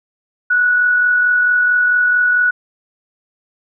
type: tone with amplitude modulation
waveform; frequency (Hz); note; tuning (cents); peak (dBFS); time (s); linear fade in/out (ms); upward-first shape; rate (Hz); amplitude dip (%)
sine; 1470; F#6; -12; -9; 0.5-2.51; 10; sine; 44.5; 30
effects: none